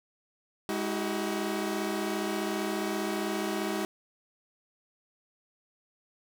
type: tone cluster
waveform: sawtooth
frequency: 206.1 / 320.5 / 377.2 Hz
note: G#3 / E4 / F#4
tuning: -13 / -49 / +33 cents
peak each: -30 dBFS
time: 0.69-3.85 s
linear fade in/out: 0 ms
effects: none